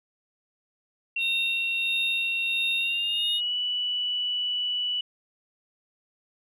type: tone with pitch glide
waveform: sine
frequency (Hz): 2728 to 2958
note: F7 to F#7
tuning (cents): -41 to -1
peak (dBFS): -25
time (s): 1.16-5.01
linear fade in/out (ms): 5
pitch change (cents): +140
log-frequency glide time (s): 2.76-3.55
type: tone with tremolo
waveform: triangle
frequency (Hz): 3681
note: A#7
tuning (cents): -23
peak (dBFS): -25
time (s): 1.18-3.41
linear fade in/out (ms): 50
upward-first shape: sine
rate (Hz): 1.5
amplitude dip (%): 60
effects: none